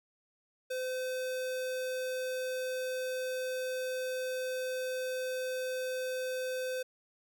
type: tone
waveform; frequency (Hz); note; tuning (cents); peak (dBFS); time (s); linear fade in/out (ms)
square; 512; C5; -38; -34; 0.7-6.83; 10
effects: none